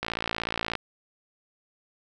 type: click train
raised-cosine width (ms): 0.3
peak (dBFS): -12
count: 42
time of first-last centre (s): 0.03-0.753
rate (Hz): 56.7
effects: none